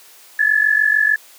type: tone pair together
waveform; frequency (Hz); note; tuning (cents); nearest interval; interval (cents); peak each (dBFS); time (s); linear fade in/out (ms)
sine; 1697.3 / 1744; G#6 / A6; +37 / -16; unison; 47; -15; 0.39-1.16; 5
effects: white hiss -45 dBFS RMS until 1.38 s + high-pass 400 Hz 12 dB/octave